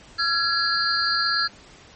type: tone cluster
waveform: sine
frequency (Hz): 1360 / 1671 / 4191 / 4650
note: F6 / G#6 / C8 / D8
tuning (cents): -46 / +10 / +2 / -18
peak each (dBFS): -25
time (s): 0.18-1.48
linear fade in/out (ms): 20
effects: pink hiss -48 dBFS RMS until 1.95 s + MP3 32 kbps